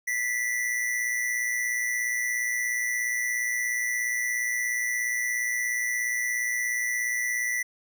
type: tone pair together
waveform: square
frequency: 1963 / 2080 Hz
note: B6 / C7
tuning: -11 / -11 cents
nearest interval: minor second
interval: 100 cents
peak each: -27 / -34 dBFS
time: 0.07-7.63 s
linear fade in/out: 10 ms
effects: none

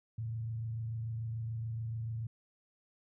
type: tone with frequency modulation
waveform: sine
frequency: 113.3 Hz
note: A#2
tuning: 49 cents flat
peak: -35 dBFS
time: 0.18-2.27 s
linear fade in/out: 5 ms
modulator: 26.9 Hz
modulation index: 0.32
effects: none

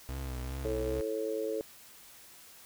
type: tone with vibrato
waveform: 35% pulse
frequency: 65 Hz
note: C2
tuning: 11 cents flat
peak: -34 dBFS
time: 0.09-1.01 s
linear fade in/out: 0 ms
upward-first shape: triangle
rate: 2.5 Hz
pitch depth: 78 cents each way
type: harmonic tone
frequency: 109.5 Hz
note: A2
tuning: 8 cents flat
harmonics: 3 / 4 / 5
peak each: -39 / -33 / -37 dBFS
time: 0.65-1.61 s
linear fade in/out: 0 ms
effects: white hiss -54 dBFS RMS until 2.65 s

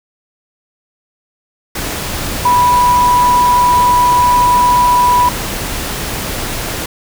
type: tone in noise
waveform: sine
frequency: 983 Hz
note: B5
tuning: 8 cents flat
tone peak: -7 dBFS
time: 2.45-5.29 s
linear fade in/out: 5 ms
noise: pink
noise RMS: -20 dBFS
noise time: 1.75-6.86 s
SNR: +10 dB
effects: none

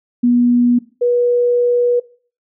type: tone pair in turn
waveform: sine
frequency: 242.6 / 485.2 Hz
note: B3 / B4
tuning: -31 / -31 cents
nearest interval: octave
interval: 1200 cents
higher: second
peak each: -9 / -11 dBFS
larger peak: first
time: 0.23-0.79 / 1.01-2 s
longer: second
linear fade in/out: 10 ms
effects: noise-tail reverb RT60 0.4 s tail -19 dB re dry

